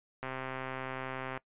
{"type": "click train", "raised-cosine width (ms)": 0.5, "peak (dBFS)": -23, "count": 151, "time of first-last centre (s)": [0.23, 1.375], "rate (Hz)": 131, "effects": ["noise-tail reverb RT60 0.1 s tail -21 dB re dry", "resampled to 8000 Hz"]}